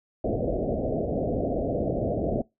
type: low-pass noise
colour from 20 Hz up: white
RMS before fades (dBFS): -27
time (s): 0.24-2.42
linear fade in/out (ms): 5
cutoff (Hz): 690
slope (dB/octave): 96
effects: noise-tail reverb RT60 0.2 s tail -23 dB re dry